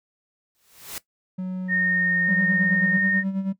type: noise with exponential growth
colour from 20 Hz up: white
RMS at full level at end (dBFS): -31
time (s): 0.55-0.98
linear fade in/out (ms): 0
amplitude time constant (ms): 92
type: tone with pitch glide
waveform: triangle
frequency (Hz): 185 to 175.22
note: F#3 to F3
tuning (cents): 0 to +6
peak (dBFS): -24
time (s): 1.38-2.98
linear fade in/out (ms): 10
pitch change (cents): -94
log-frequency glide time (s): 1.63-2.41
type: tone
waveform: sine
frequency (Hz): 1840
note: A#6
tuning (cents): -23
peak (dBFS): -20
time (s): 1.68-3.24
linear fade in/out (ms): 50
type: tone with tremolo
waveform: triangle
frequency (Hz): 192.9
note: G3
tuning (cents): -28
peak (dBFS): -19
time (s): 2.28-3.53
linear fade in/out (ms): 10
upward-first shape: sine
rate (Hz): 9.3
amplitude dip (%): 65
effects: noise-tail reverb RT60 0.1 s tail -17 dB re dry